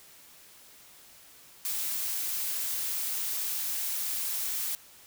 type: noise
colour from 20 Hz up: blue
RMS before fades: -32 dBFS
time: 1.65-4.75 s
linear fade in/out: 0 ms
effects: white hiss -54 dBFS RMS until 5.06 s